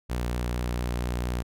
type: tone with vibrato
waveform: sawtooth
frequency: 60.5 Hz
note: B1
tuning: 35 cents flat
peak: -23 dBFS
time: 0.09-1.43 s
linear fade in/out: 20 ms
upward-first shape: sine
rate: 4.4 Hz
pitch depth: 15 cents each way
effects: none